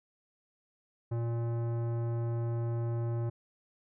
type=tone with tanh clipping; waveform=sine; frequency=116.9 Hz; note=A#2; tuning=5 cents sharp; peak=-32 dBFS; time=1.11-3.3 s; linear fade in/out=10 ms; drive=16 dB; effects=none